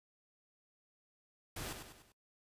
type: noise with echo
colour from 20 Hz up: pink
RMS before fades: -43 dBFS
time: 1.56-1.73 s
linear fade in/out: 5 ms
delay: 98 ms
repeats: 4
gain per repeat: -6 dB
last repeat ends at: 2.122 s
effects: noise-tail reverb RT60 0.1 s tail -22 dB re dry + resampled to 32000 Hz